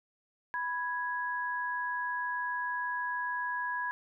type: tone pair together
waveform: sine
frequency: 987.8 / 1661.3 Hz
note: B5 / G#6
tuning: 0 / 0 cents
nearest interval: major sixth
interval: 900 cents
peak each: -34 / -34 dBFS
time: 0.54-3.91 s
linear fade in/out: 0 ms
effects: none